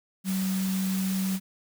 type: tone in noise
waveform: sine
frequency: 190 Hz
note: F#3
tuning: 46 cents sharp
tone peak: -25 dBFS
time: 0.24-1.4 s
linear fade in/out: 50 ms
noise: white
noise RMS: -37 dBFS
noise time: 0.24-1.4 s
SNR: +9 dB
effects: none